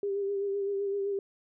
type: tone with vibrato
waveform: sine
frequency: 398.7 Hz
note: G4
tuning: 29 cents sharp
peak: -28 dBFS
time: 0.03-1.19 s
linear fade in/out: 2 ms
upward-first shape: sine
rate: 7.8 Hz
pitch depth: 31 cents each way
effects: none